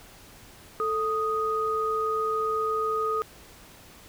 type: tone pair together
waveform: sine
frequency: 440 / 1244.5 Hz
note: A4 / D#6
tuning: 0 / 0 cents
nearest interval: octave + tritone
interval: 1800 cents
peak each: -28 / -26 dBFS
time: 0.8-3.22 s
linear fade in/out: 0 ms
effects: pink hiss -50 dBFS RMS until 4.08 s